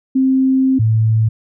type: tone pair in turn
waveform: sine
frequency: 263.5 / 110.79 Hz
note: C4 / A2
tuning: +12 / +12 cents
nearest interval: octave + minor third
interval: 1500 cents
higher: first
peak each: -10 dBFS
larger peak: neither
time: 0.15-0.79 / 0.79-1.29 s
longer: first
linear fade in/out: 10 ms
effects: none